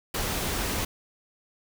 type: noise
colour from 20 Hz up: pink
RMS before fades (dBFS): -29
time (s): 0.14-0.85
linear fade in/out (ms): 5
effects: none